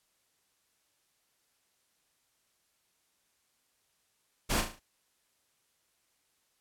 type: noise with echo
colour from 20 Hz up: pink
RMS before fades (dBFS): -29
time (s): 4.49-4.62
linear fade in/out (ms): 20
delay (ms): 36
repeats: 5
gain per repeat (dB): -6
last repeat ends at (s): 4.8
effects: white hiss -74 dBFS RMS until 6.6 s + low-pass 12000 Hz 12 dB/octave